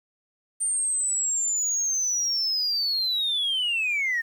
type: linear sweep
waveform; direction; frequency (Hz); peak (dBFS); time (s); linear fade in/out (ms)
sine; down; 8900 to 1805; -21; 0.6-4.22; 20
effects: tanh soft clip ceiling -20 dBFS + 9-bit